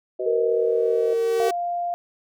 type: harmonic tone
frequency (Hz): 125.8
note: B2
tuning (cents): +32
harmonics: 3 / 4 / 5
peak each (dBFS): -27 / -30 / -28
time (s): 0.19-1.14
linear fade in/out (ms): 10
type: tone with pitch glide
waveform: sine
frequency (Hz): 465.4 to 458.5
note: A#4 to A#4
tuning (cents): -3 to -29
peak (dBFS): -19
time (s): 0.26-1.49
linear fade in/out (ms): 5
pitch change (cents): -26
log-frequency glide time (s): 0.71-1.29
type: tone with exponential growth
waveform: sawtooth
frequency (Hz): 380.4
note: F#4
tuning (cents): +48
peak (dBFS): -19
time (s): 0.49-1.51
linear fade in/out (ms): 5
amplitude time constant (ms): 220
type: tone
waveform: sine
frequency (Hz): 698.5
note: F5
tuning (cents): 0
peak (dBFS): -23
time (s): 1.4-1.94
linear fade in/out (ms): 0
effects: none